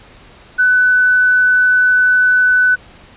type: tone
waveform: sine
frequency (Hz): 1498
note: F#6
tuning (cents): +21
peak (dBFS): -8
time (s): 0.58-2.76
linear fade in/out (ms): 20
effects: pink hiss -42 dBFS RMS until 3.16 s + resampled to 8000 Hz

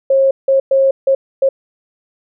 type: tone bursts at uneven times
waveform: sine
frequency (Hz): 540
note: C#5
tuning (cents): -45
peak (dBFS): -8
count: 5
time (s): 0.1-0.31 / 0.48-0.6 / 0.71-0.91 / 1.07-1.15 / 1.42-1.49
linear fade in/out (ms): 5
effects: none

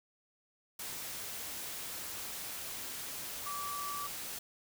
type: tone in noise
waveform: sine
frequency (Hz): 1156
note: D6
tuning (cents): -28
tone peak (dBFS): -38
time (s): 3.46-4.07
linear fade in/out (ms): 5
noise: white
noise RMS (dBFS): -42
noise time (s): 0.79-4.39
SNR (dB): +1
effects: none

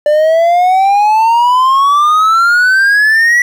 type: exponential sweep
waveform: triangle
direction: up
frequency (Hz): 589 to 1959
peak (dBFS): -4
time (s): 0.06-3.42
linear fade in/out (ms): 2
effects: 7-bit

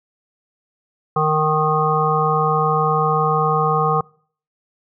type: harmonic tone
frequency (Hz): 154.6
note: D#3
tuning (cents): -11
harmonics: 1 / 3 / 5 / 7 / 8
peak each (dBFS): -21 / -21 / -21 / -21 / -21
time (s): 1.16-4.01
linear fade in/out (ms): 5
effects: noise-tail reverb RT60 0.5 s tail -24 dB re dry

